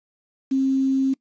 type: tone with quantisation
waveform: sine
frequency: 267.3 Hz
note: C4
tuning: 37 cents sharp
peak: -17 dBFS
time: 0.51-1.14 s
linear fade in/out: 10 ms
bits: 7
effects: noise-tail reverb RT60 0.1 s tail -22 dB re dry + resampled to 16000 Hz